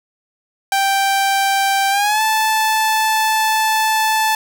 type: tone with pitch glide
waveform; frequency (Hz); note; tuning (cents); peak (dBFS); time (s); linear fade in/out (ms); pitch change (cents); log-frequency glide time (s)
sawtooth; 784 to 874.9; G5 to A5; 0 to -10; -10; 0.72-4.35; 2; +190; 1.9-2.22
effects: none